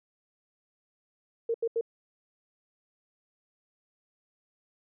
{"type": "tone bursts", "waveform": "sine", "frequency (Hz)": 460, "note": "A#4", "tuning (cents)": -23, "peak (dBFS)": -25, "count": 3, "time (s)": [1.49, 1.811], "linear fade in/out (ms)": 5, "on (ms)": 53, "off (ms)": 81, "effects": []}